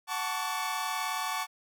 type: chord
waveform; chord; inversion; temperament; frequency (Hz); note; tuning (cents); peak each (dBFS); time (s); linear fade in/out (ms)
sawtooth; D major seventh; first; equal with one note detuned; 740 / 880 / 1108.7 / 1147.8; F#5 / A5 / C#6 / D6; 0 / 0 / 0 / -40; -34 / -31 / -34 / -32; 0.07-1.47; 50
effects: none